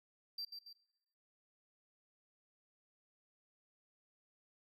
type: tone with echo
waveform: triangle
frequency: 4699 Hz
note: D8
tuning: in tune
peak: -39 dBFS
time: 0.38-0.45 s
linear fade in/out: 5 ms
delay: 140 ms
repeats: 2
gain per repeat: -6 dB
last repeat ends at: 0.73 s
effects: noise-tail reverb RT60 0.9 s tail -21 dB re dry